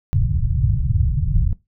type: low-pass noise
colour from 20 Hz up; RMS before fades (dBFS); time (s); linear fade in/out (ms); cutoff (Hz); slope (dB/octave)
white; -18; 0.13-1.53; 0; 140; 48
effects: noise-tail reverb RT60 0.2 s tail -18 dB re dry